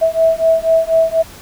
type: beating tone pair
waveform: sine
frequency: 650 / 654.1 Hz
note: E5 / E5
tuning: -24 / -14 cents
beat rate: 4.1 Hz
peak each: -13 dBFS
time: 0.01-1.23 s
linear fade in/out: 20 ms
effects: pink hiss -37 dBFS RMS until 1.41 s